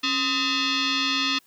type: tone with frequency modulation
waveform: sine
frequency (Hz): 493.9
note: B4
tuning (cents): 0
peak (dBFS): -21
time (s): 0.03-1.39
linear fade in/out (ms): 10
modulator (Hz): 766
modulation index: 5.6
effects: white hiss -60 dBFS RMS until 1.46 s + high-pass 80 Hz 12 dB/octave